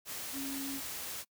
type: tone in noise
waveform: sine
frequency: 273.6 Hz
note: C#4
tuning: 23 cents flat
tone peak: -38 dBFS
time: 0.32-0.81 s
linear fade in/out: 50 ms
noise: white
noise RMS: -41 dBFS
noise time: 0.05-1.25 s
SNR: 0 dB
effects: noise-tail reverb RT60 0.1 s tail -24 dB re dry